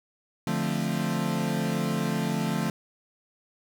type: chord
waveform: 40% pulse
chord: D minor seventh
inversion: none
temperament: equal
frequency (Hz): 146.83 / 174.61 / 220 / 261.6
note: D3 / F3 / A3 / C4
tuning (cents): 0 / 0 / 0 / 0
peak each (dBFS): -31 / -29 / -29 / -34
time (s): 0.47-2.7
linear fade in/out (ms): 2
effects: none